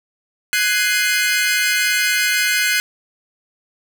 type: chord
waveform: sawtooth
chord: Ab dominant seventh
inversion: third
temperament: equal with one note detuned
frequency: 1492 / 1661.2 / 2093 / 2489 Hz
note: Gb6 / Ab6 / C7 / Eb7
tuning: +14 / 0 / 0 / 0 cents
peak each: -16 / -20 / -16 / -20 dBFS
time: 0.53-2.8 s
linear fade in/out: 0 ms
effects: none